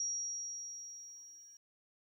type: tone with level ramp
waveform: sine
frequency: 5680 Hz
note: F8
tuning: 28 cents sharp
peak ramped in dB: -33 to -55 dBFS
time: 0-1.57 s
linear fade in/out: 2 ms
effects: 12-bit